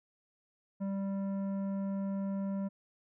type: tone with tanh clipping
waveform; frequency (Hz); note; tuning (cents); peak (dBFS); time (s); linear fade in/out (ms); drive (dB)
sine; 196; G3; 0; -34; 0.8-2.69; 20; 11
effects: none